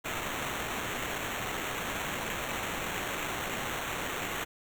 violet noise with sample-and-hold, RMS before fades -35 dBFS, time 0.04-4.45 s, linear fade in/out 20 ms, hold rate 4900 Hz, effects none

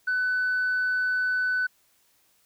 sine tone, 1500 Hz, F#6, 23 cents sharp, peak -21 dBFS, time 0.07-1.67 s, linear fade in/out 10 ms, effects tanh soft clip ceiling -20 dBFS + white hiss -65 dBFS RMS until 2.45 s

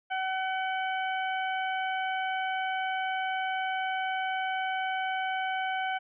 harmonic tone, 756 Hz, F#5, 37 cents sharp, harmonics 1 / 2 / 3 / 4, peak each -30 / -34 / -39 / -41 dBFS, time 0.1-5.99 s, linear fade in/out 20 ms, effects none

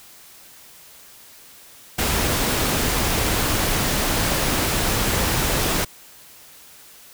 pink noise, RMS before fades -21 dBFS, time 1.98-5.85 s, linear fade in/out 10 ms, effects white hiss -46 dBFS RMS until 7.13 s

